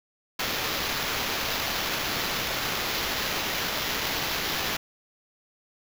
violet noise with sample-and-hold, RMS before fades -29 dBFS, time 0.39-4.77 s, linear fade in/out 5 ms, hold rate 8820 Hz, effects none

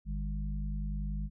harmonic tone, 50.6 Hz, G#1, 44 cents flat, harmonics 1 / 3 / 4, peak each -33 / -40 / -42 dBFS, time 0.05-1.3 s, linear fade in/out 50 ms, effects none

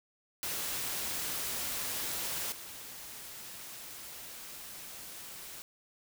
white noise with level steps, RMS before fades -36 / -46 dBFS, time 0.43-5.62 s, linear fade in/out 0 ms, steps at 2.52 s, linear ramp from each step 2 ms, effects none

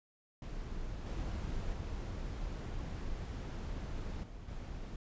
brown noise with level steps, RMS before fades -42 / -38 / -40 / -48 / -43 dBFS, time 0.42-4.96 s, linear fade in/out 2 ms, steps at 1.06 / 1.73 / 4.23 / 4.48 s, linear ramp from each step 5 ms, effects resampled to 16000 Hz

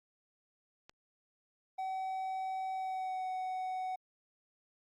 click, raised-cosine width 0.2 ms, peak -35 dBFS, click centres 0.895 s
triangle tone with pitch glide, 759 to 746 Hz, F#5 to F#5, +44 to +14 cents, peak -33 dBFS, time 1.78-3.96 s, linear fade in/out 10 ms, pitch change -30 cents, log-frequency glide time 2.74-3.28 s
effects Opus 48 kbps

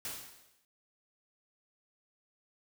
white noise with exponential decay, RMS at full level -37 dBFS, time 0.05-0.65 s, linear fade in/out 1 ms, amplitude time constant 130 ms, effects none

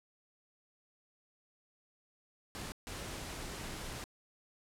pink noise bursts at uneven times, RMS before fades -43 dBFS, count 2, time 2.55-2.72 / 2.87-4.04 s, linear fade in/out 0 ms, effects low-pass 11000 Hz 12 dB/octave

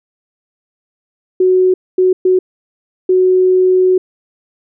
sine tone bursts at uneven times, 370 Hz, F#4, in tune, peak -7 dBFS, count 4, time 1.4-1.74 / 1.98-2.13 / 2.25-2.39 / 3.09-3.98 s, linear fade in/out 5 ms, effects none

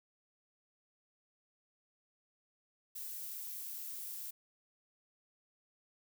violet noise, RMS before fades -44 dBFS, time 2.95-4.31 s, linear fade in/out 10 ms, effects none

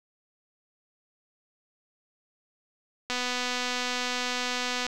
click train, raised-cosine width 0.2 ms, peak -13 dBFS, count 439, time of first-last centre 3.1-4.866 s, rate 248 Hz, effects none

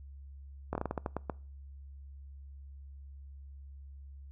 slowing click train, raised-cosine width 1 ms, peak -19 dBFS, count 10, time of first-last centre 0.73-1.298 s, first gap 22 ms, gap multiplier 1.25, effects noise-tail reverb RT60 0.4 s tail -23 dB re dry + added 69 Hz sine -46 dBFS peak until 4.31 s

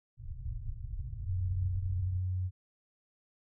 pink low-pass noise, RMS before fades -39 dBFS, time 0.17-2.21 s, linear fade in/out 50 ms, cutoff 130 Hz, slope 96 dB/octave
sine tone, 92 Hz, F#2, 9 cents flat, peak -30 dBFS, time 1.25-2.51 s, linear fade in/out 50 ms
effects none

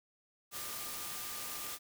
sine tone in noise, 1200 Hz, D6, 37 cents sharp, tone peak -52 dBFS, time 0.51-1.79 s, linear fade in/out 50 ms, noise white, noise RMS -42 dBFS, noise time 0.51-1.79 s, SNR -13 dB, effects none

